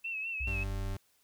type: tone with vibrato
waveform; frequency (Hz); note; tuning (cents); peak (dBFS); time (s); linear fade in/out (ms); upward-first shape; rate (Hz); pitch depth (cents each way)
sine; 2637; E7; 0; -34; 0.04-0.64; 10; sine; 5; 59
type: exponential sweep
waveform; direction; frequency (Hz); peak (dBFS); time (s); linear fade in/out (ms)
sine; down; 66.1 to 34.65; -34; 0.4-0.95; 10
type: tone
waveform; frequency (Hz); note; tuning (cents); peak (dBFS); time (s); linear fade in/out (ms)
40% pulse; 97.7; G2; -5; -36; 0.47-0.97; 5
effects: white hiss -70 dBFS RMS until 1.23 s